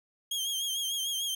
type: tone with vibrato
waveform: sawtooth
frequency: 3218 Hz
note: G7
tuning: 45 cents sharp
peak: -27 dBFS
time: 0.31-1.35 s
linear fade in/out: 5 ms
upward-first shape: triangle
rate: 6.7 Hz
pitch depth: 68 cents each way
effects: none